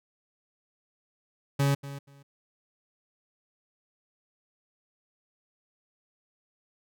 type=tone with echo; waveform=40% pulse; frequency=140 Hz; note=C#3; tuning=18 cents sharp; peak=-21 dBFS; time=1.59-1.75 s; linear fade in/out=10 ms; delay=240 ms; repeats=2; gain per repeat=-15 dB; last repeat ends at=2.23 s; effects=none